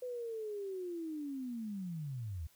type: linear sweep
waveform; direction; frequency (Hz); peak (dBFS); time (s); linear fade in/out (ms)
sine; down; 506 to 72.7; -38; 0.02-2.47; 5
effects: white hiss -67 dBFS RMS until 2.55 s